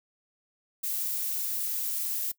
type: noise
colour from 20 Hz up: violet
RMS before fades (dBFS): -31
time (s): 0.83-2.32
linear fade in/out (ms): 10
effects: noise-tail reverb RT60 0.1 s tail -20 dB re dry